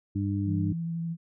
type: harmonic tone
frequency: 99.7 Hz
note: G2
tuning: 30 cents sharp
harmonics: 1 / 2 / 3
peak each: -28 / -32 / -31 dBFS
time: 0.15-0.73 s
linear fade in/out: 10 ms
type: tone with vibrato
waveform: sine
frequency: 166.6 Hz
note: E3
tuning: 19 cents sharp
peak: -29 dBFS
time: 0.45-1.17 s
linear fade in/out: 50 ms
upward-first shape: sine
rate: 12 Hz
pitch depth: 14 cents each way
effects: none